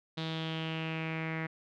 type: tone with low-pass filter sweep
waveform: sawtooth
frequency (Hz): 160.8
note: E3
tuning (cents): -43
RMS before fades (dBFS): -36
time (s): 0.17-1.47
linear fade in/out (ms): 10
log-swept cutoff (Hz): 3800 to 2000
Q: 5
effects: none